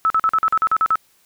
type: tone bursts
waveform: sine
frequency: 1305 Hz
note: E6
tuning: 18 cents flat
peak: -13 dBFS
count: 10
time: 0.05-0.956 s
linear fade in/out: 0 ms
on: 51 ms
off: 44 ms
effects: white hiss -58 dBFS RMS until 1.25 s